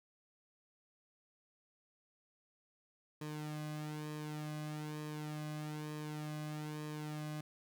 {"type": "tone with flanger", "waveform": "sawtooth", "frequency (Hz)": 151.8, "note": "D#3", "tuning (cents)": -42, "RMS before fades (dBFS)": -43, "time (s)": [3.21, 7.41], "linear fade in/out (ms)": 5, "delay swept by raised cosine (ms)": [1.4, 2.23], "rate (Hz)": 1.1, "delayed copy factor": -0.65, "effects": []}